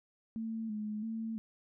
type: tone with vibrato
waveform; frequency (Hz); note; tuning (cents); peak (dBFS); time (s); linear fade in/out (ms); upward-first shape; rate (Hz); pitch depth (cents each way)
sine; 218.1; A3; -15; -35; 0.36-1.38; 0; square; 1.5; 47
effects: none